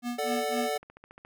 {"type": "tone with tremolo", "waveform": "square", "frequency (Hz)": 241.8, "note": "B3", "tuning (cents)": -36, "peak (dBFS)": -30, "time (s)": [0.02, 0.71], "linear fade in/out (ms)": 50, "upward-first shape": "sine", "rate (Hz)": 3.9, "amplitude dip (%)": 100}
{"type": "chord", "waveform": "square", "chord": "D major", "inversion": "second", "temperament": "equal", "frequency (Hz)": [440, 587.3, 740], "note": ["A4", "D5", "F#5"], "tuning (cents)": [0, 0, 0], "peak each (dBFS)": [-33, -34, -33], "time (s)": [0.18, 0.78], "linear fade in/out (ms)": 10}
{"type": "click train", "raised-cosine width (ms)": 0.5, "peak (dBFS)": -33, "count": 8, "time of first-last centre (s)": [0.76, 1.25], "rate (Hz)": 14.3}
{"effects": []}